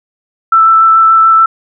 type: tone with vibrato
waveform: sine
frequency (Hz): 1326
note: E6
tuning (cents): +10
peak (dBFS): -3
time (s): 0.52-1.46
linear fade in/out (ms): 5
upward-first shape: square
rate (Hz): 6.9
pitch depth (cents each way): 8
effects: none